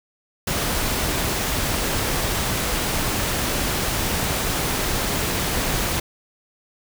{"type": "noise", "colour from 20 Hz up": "pink", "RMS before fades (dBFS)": -23, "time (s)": [0.47, 6], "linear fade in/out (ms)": 5, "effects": []}